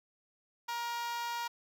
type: tone with high-pass filter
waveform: 5% pulse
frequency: 472.3 Hz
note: A#4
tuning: 23 cents sharp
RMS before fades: -37 dBFS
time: 0.68-1.48 s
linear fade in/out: 10 ms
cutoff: 1000 Hz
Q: 6.8
effects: none